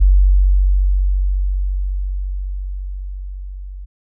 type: tone with level ramp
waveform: sine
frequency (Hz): 47.25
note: F#1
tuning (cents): +37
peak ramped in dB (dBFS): -6 to -28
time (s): 0-3.86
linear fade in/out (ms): 20
effects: none